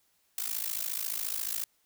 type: noise with amplitude modulation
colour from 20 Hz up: blue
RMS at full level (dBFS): -30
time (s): 0.38-1.64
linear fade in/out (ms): 2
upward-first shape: sine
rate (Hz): 54.3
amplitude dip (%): 90
effects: white hiss -71 dBFS RMS until 1.85 s